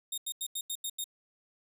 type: tone bursts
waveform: 15% pulse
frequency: 3692 Hz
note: A#7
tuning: 17 cents flat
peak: -26 dBFS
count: 7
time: 0.12-1.042 s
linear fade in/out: 5 ms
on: 58 ms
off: 86 ms
effects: none